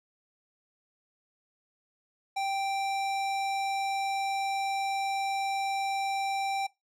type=tone with hard clipping; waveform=sine; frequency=784 Hz; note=G5; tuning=in tune; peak=-30 dBFS; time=2.36-6.67 s; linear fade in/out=10 ms; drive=16 dB; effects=noise-tail reverb RT60 0.2 s tail -20 dB re dry